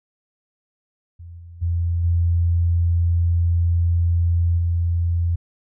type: tone with level steps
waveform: sine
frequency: 85.4 Hz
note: F2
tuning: 38 cents flat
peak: -35 / -37 / -18 / -15 / -17 dBFS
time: 1.19-5.36 s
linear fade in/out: 10 ms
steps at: 1.38 / 1.61 / 2.03 / 4.57 s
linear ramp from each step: 20 ms
effects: none